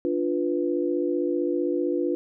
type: chord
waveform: sine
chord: B diminished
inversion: first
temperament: equal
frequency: 293.7 / 349.2 / 493.9 Hz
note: D4 / F4 / B4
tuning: 0 / 0 / 0 cents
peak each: -27 / -25 / -29 dBFS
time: 0.05-2.15 s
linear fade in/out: 0 ms
effects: none